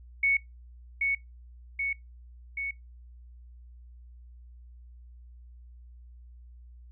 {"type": "tone with echo", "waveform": "sine", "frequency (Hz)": 2217, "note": "C#7", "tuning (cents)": 0, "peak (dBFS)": -21, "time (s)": [0.23, 0.37], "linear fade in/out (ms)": 5, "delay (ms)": 780, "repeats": 3, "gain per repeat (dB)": -3, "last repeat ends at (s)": 2.71, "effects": ["noise-tail reverb RT60 0.2 s tail -25 dB re dry", "added 60 Hz sine -47 dBFS peak until 6.91 s"]}